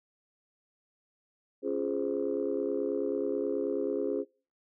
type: chord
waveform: sine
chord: Db major seventh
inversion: none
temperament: just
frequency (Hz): 277.2 / 346.5 / 415.8 / 519.7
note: Db4 / F4 / Ab4 / C5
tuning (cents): 0 / -14 / +2 / -12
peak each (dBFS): -34 / -34 / -31 / -35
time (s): 1.62-4.25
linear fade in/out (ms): 50
effects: noise-tail reverb RT60 0.4 s tail -25 dB re dry + tanh soft clip ceiling -20 dBFS